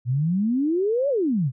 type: exponential two-way sweep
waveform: sine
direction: up then down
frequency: 116.54 to 584 to 116.54 Hz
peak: -19 dBFS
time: 0.05-1.52 s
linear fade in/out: 50 ms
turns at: 1.09 s
effects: none